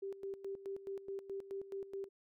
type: tone with tremolo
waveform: sine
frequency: 392 Hz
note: G4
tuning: in tune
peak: -39 dBFS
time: 0.02-2.09 s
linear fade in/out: 10 ms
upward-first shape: square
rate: 4.7 Hz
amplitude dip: 75%
effects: none